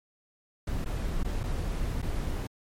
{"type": "noise with dropouts", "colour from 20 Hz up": "brown", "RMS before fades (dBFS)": -30, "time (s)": [0.67, 2.47], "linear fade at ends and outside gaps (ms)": 5, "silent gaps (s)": [[0.846, 0.858], [1.233, 1.246], [1.433, 1.437], [2.019, 2.026]], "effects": ["MP3 64 kbps"]}